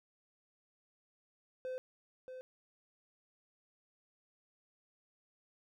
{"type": "tone with echo", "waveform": "triangle", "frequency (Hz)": 513, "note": "C5", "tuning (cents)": -34, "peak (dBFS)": -36, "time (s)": [1.65, 1.78], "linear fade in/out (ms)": 0, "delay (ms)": 630, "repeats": 1, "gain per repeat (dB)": -7, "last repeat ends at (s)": 2.41, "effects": []}